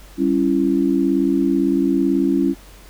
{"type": "chord", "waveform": "sine", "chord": "C# diminished", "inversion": "second", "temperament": "equal with one note detuned", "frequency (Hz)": [196, 277.2, 335.2], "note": ["G3", "C#4", "E4"], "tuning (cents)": [0, 0, 29], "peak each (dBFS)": [-22, -17, -19], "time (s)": [0.17, 2.55], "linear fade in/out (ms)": 50, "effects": ["added 47 Hz sine -42 dBFS peak until 2.89 s", "pink hiss -46 dBFS RMS until 2.89 s"]}